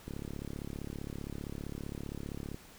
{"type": "click train", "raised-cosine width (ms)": 3, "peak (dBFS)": -27, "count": 88, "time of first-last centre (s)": [0.08, 2.545], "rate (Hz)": 35.3, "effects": ["pink hiss -55 dBFS RMS until 2.78 s"]}